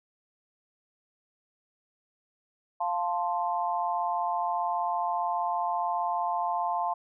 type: chord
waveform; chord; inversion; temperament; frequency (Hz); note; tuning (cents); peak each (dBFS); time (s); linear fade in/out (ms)
sine; F major; none; equal; 698.5 / 880 / 1046.5; F5 / A5 / C6; 0 / 0 / 0; -30 / -30 / -32; 2.8-6.94; 10
effects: none